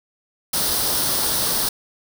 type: noise with comb filter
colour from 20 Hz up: white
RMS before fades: -21 dBFS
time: 0.53-1.69 s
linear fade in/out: 5 ms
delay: 0.21 ms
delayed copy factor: +0.6
effects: none